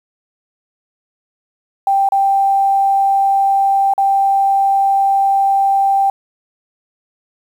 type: tone with dropouts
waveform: sine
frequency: 786 Hz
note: G5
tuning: 4 cents sharp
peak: -10 dBFS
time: 1.87-6.1 s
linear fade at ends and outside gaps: 2 ms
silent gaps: 2.089-2.121 / 3.937-3.979 s
effects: 7-bit